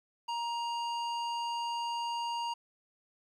square tone with low-pass filter, 940 Hz, A#5, 14 cents sharp, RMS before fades -35 dBFS, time 0.28-2.54 s, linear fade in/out 10 ms, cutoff 5000 Hz, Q 1, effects 11-bit

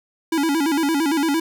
square tone with vibrato, 303.6 Hz, D#4, 42 cents flat, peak -18 dBFS, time 0.32-1.4 s, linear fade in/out 5 ms, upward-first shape square, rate 8.8 Hz, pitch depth 130 cents each way, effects none

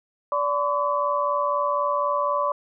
sine tone cluster, 580 / 1016 / 1140 Hz, D5 / B5 / C#6, -22 / +49 / +48 cents, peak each -25 dBFS, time 0.32-2.52 s, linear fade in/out 2 ms, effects none

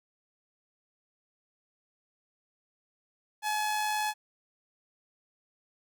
sawtooth tone with amplitude modulation, 850 Hz, G#5, 40 cents sharp, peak -23 dBFS, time 3.42-4.14 s, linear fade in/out 50 ms, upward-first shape sine, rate 99.2 Hz, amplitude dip 30%, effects none

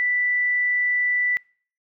sine tone, 1975.5 Hz, B6, in tune, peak -19 dBFS, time 0-1.37 s, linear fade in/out 0 ms, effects noise-tail reverb RT60 0.5 s tail -26 dB re dry

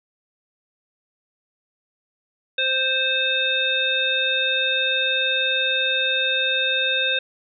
harmonic tone, 523.3 Hz, C5, in tune, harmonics 1 / 3 / 5 / 7, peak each -28 / -25 / -24 / -22 dBFS, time 2.58-7.19 s, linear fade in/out 5 ms, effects none

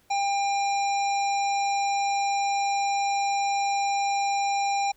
harmonic tone, 799 Hz, G5, 33 cents sharp, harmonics 1 / 3 / 5 / 7 / 9, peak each -23 / -33 / -39 / -38 / -40 dBFS, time 0.1-4.92 s, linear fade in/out 10 ms, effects pink hiss -63 dBFS RMS until 4.96 s

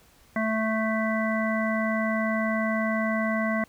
harmonic tone, 220 Hz, A3, in tune, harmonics 1 / 3 / 5 / 7 / 9, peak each -26 / -29 / -33 / -35 / -31 dBFS, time 0.36-3.64 s, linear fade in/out 2 ms, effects pink hiss -58 dBFS RMS until 3.68 s

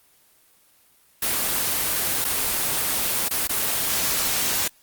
white noise with dropouts, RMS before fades -23 dBFS, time 1.22-4.68 s, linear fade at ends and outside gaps 5 ms, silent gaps 2.244-2.248 / 3.285-3.308 / 3.473-3.493 s, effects white hiss -58 dBFS RMS until 4.82 s + Opus 24 kbps

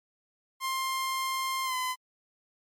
sawtooth tone with pitch glide, 1056 to 1017.7 Hz, C6 to C6, +16 to -48 cents, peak -25 dBFS, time 0.6-1.96 s, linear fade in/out 50 ms, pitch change -64 cents, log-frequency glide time 1.64-1.75 s, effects MP3 64 kbps

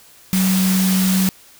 sine tone in noise, 188.1 Hz, F#3, 29 cents sharp, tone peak -14 dBFS, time 0.33-1.29 s, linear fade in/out 0 ms, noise white, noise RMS -23 dBFS, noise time 0.33-1.29 s, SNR +6 dB, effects white hiss -47 dBFS RMS until 1.59 s

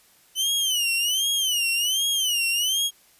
sawtooth tone with vibrato, 2995 Hz, F#7, 20 cents sharp, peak -18 dBFS, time 0.35-2.91 s, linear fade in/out 50 ms, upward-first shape sine, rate 1.3 Hz, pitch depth 160 cents each way, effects white hiss -57 dBFS RMS until 3.19 s + resampled to 32000 Hz

